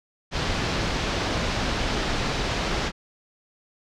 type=low-pass noise; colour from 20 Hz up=pink; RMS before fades=-26 dBFS; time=0.31-2.92 s; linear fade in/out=50 ms; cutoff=5500 Hz; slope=24 dB/octave; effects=none